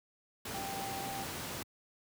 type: tone in noise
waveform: sine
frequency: 784 Hz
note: G5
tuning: in tune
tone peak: -40 dBFS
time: 0.54-1.24 s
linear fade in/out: 5 ms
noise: pink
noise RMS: -40 dBFS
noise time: 0.45-1.63 s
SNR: -3 dB
effects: high-pass 100 Hz 12 dB/octave